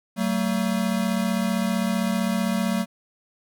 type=tone pair together; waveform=square; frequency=189.5 / 225 Hz; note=F#3 / A3; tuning=+42 / +39 cents; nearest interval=minor third; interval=297 cents; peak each=-25 dBFS; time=0.16-2.86 s; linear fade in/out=50 ms; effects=10-bit